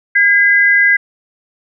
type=tone pair together; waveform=sine; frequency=1623.4 / 2017 Hz; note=G#6 / B6; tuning=-40 / +36 cents; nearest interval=major third; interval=376 cents; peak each=-10 dBFS; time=0.15-0.97 s; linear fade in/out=10 ms; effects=none